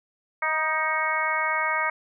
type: harmonic tone with a mistuned harmonic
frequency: 314.6 Hz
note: D#4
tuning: 19 cents sharp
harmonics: 2 / 3 / 4 / 5 / 6 / 7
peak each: -33 / -29 / -28 / -31 / -30 / -28 dBFS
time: 0.42-1.9 s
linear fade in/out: 5 ms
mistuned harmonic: 4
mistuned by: -26 cents
effects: none